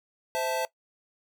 square chord, A minor, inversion first, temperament equal with one note detuned, 518.1 / 659.3 / 880 Hz, C5 / E5 / A5, -17 / 0 / 0 cents, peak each -32 dBFS, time 0.35-0.65 s, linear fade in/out 0 ms, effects noise-tail reverb RT60 0.1 s tail -19 dB re dry

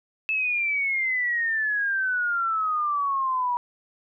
sine exponential sweep, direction down, 2625 to 961 Hz, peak -22 dBFS, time 0.29-3.57 s, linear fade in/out 0 ms, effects none

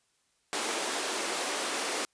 pink high-pass noise, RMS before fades -32 dBFS, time 0.53-2.05 s, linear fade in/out 0 ms, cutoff 320 Hz, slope 24 dB/octave, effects white hiss -72 dBFS RMS until 2.13 s + resampled to 22050 Hz

